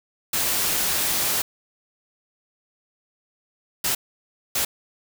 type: noise bursts at uneven times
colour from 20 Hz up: white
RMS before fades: -23 dBFS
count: 3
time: 0.33-1.42 / 3.84-3.95 / 4.55-4.65 s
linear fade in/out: 5 ms
effects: none